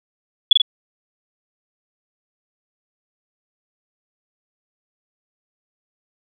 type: tone with echo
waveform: sine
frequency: 3408 Hz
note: G#7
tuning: 44 cents sharp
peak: -4 dBFS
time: 0.51-0.53 s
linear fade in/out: 5 ms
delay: 44 ms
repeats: 2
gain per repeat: -3 dB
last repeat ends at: 0.618 s
effects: none